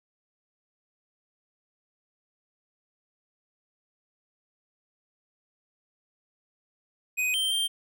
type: tone with pitch steps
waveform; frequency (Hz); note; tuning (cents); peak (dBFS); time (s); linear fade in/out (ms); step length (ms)
square; 2502 / 3134 / 3167; D#7 / G7 / G7; +9 / -1 / +17; -25; 7.17-7.68; 20; 170
effects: none